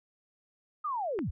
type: linear sweep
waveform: sine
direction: down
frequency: 1267 to 40.26 Hz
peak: -30 dBFS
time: 0.84-1.31 s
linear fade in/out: 10 ms
type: click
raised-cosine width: 0.5 ms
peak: -23 dBFS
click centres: 1.19 s
effects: none